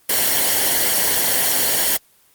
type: noise with comb filter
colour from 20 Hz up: white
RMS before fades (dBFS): -17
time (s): 0.09-1.97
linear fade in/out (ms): 5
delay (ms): 0.8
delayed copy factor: -0.6
effects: white hiss -55 dBFS RMS until 2.34 s + Opus 24 kbps